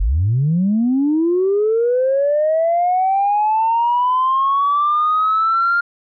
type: linear sweep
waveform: sine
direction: up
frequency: 40.5 to 1406 Hz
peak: -12 dBFS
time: 0-5.81 s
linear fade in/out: 10 ms
effects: tanh soft clip ceiling -9 dBFS